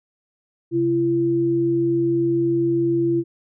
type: tone pair together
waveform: sine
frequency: 134.3 / 338.4 Hz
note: C3 / E4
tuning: +46 / +45 cents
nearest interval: octave + major third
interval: 1599 cents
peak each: -26 / -17 dBFS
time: 0.71-3.24 s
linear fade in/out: 50 ms
effects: none